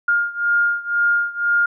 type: beating tone pair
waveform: sine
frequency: 1412 / 1414 Hz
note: F6 / F6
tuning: +19 / +21 cents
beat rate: 2 Hz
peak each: -18 / -20 dBFS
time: 0.08-1.66 s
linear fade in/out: 5 ms
effects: none